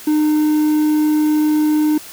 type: tone with quantisation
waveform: triangle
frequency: 304.6 Hz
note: D#4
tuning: 37 cents flat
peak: -10 dBFS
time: 0.07-1.98 s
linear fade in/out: 5 ms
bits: 6
effects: white hiss -36 dBFS RMS until 2.12 s